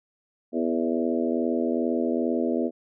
harmonic tone with a mistuned harmonic, 82.41 Hz, E2, in tune, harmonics 3 / 4 / 5 / 6 / 7 / 8, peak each -26 / -28 / -30 / -32 / -33 / -34 dBFS, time 0.52-2.71 s, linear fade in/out 50 ms, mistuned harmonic 7, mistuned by +22 cents, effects none

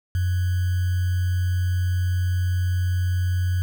sine tone with sample-and-hold, 90 Hz, F#2, 47 cents flat, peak -19 dBFS, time 0.15-3.62 s, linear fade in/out 0 ms, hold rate 1575 Hz, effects none

